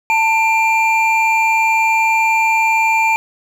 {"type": "tone pair together", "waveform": "triangle", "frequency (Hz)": [890.4, 2377], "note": ["A5", "D7"], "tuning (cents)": [20, 20], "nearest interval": "octave + perfect fourth", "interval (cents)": 1700, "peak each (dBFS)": [-12, -13], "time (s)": [0.1, 3.16], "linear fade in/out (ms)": 0, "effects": []}